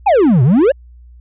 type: exponential two-way sweep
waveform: triangle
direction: down then up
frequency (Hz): 880 to 116.8 to 598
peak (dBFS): -5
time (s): 0.06-0.72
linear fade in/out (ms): 10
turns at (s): 0.43
effects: added 60 Hz sine -37 dBFS peak until 1.2 s + resampled to 8000 Hz